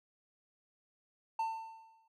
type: tone with exponential decay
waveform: triangle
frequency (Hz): 896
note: A5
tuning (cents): +31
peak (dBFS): -28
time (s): 1.39-2.08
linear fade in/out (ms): 5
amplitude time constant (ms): 150
effects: none